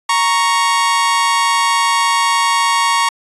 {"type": "tone pair together", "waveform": "sawtooth", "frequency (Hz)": [932.3, 1108.7], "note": ["A#5", "C#6"], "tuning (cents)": [0, 0], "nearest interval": "minor third", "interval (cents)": 300, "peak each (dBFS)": -11, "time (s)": [0.09, 3.09], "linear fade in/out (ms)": 5, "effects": ["resampled to 24000 Hz"]}